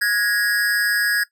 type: tone with amplitude modulation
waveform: square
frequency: 1661.2 Hz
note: G#6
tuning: in tune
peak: -14 dBFS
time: 0.01-1.24 s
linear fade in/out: 10 ms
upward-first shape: sine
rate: 219 Hz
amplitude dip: 75%
effects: noise-tail reverb RT60 0.1 s tail -18 dB re dry